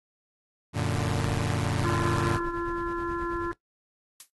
sawtooth chord, Gb augmented, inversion none, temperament equal with one note detuned, 92.5 / 115.87 / 146.83 Hz, Gb2 / Bb2 / D3, 0 / -10 / 0 cents, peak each -26 dBFS, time 0.73-2.4 s, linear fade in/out 50 ms
brown noise with tremolo, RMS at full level -37 dBFS, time 0.94-3.53 s, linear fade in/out 0 ms, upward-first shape sine, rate 9.3 Hz, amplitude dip 60%
harmonic tone, 342.7 Hz, F4, 33 cents flat, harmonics 1 / 3 / 4 / 5, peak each -30 / -35 / -36 / -37 dBFS, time 1.84-3.52 s, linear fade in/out 5 ms
blue noise with exponential decay, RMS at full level -37 dBFS, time 4.2-4.3 s, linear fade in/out 2 ms, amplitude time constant 20 ms
effects noise-tail reverb RT60 0.1 s tail -17 dB re dry + AAC 32 kbps

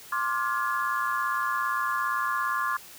sine chord, D half-diminished seventh, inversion third, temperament just, 1057.2 / 1174.7 / 1409.6 / 1691.5 Hz, C6 / D6 / F6 / Ab6, +18 / 0 / +16 / +31 cents, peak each -29 / -30 / -32 / -32 dBFS, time 0.12-2.77 s, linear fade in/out 5 ms, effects white hiss -47 dBFS RMS until 2.98 s

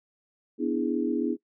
sine chord, E dominant seventh, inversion second, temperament equal, 246.9 / 293.7 / 329.6 / 415.3 Hz, B3 / D4 / E4 / G#4, 0 / 0 / 0 / 0 cents, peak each -29 / -29 / -29 / -32 dBFS, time 0.58-1.37 s, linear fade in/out 50 ms, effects noise-tail reverb RT60 0.1 s tail -20 dB re dry

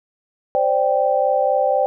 sine chord, C suspended second, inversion none, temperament equal, 523.3 / 587.3 / 784 Hz, C5 / D5 / G5, 0 / 0 / 0 cents, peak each -19 dBFS, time 0.55-1.86 s, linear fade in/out 0 ms, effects none

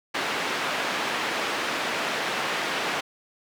white band-pass noise, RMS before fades -28 dBFS, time 0.14-3.01 s, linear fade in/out 10 ms, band 240 to 2400 Hz, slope 12 dB/octave, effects none

